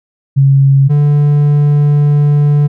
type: tone pair in turn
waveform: sine / triangle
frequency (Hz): 137 / 146.18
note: C#3 / D3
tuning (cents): -20 / -8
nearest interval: minor second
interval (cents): 112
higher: second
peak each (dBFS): -4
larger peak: neither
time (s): 0.36-0.89 / 0.89-2.68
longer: second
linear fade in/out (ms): 20
effects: none